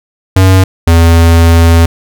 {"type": "tone pair in turn", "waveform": "square", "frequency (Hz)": [94.3, 83.42], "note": ["F#2", "E2"], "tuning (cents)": [33, 21], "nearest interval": "major second", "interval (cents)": 212, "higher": "first", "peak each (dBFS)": -3, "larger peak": "neither", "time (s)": [[0.36, 0.64], [0.87, 1.86]], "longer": "second", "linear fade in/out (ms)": 5, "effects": []}